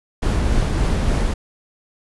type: noise with tremolo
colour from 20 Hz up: brown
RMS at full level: -17 dBFS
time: 0.22-1.34 s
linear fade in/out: 10 ms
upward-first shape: triangle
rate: 3.5 Hz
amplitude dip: 25%
effects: resampled to 24000 Hz